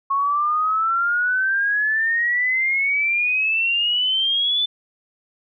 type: exponential sweep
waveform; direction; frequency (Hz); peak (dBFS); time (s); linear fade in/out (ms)
sine; up; 1093 to 3520; -17; 0.1-4.66; 10
effects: none